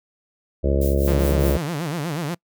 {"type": "harmonic tone", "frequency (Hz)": 69.3, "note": "C#2", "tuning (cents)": 0, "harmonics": [1, 2, 3, 4, 5, 6, 7, 8, 9], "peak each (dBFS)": [-19, -27, -28, -32, -26, -29, -28, -27, -31], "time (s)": [0.63, 1.58], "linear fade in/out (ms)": 20}
{"type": "noise with tremolo", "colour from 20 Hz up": "violet", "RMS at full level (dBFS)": -31, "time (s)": [0.81, 1.57], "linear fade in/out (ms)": 5, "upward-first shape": "triangle", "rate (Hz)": 4.9, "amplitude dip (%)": 90}
{"type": "tone with vibrato", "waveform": "sawtooth", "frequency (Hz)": 157.9, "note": "D#3", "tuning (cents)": 26, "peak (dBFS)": -20, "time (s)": [1.07, 2.35], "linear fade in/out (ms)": 10, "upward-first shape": "sine", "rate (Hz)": 8.2, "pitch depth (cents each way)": 200}
{"effects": ["noise-tail reverb RT60 0.1 s tail -26 dB re dry"]}